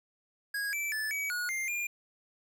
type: tone with pitch steps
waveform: square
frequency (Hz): 1648 / 2325 / 1743 / 2274 / 1452 / 2105 / 2407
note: G#6 / D7 / A6 / C#7 / F#6 / C7 / D7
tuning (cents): -14 / -18 / -17 / +44 / -33 / +10 / +42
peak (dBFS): -32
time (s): 0.54-1.87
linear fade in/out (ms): 5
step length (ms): 190
effects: 10-bit